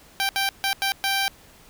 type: tone bursts at uneven times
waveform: 10% pulse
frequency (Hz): 784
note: G5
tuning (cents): 0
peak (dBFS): -13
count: 5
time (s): 0.2-0.29 / 0.36-0.49 / 0.64-0.73 / 0.82-0.92 / 1.04-1.28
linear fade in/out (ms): 0
effects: pink hiss -51 dBFS RMS until 1.69 s